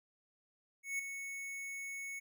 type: tone with ADSR envelope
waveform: square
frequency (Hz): 2210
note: C#7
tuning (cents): -6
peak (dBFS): -34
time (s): 0.83-2.2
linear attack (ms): 160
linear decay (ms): 6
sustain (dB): -8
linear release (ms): 16
effects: none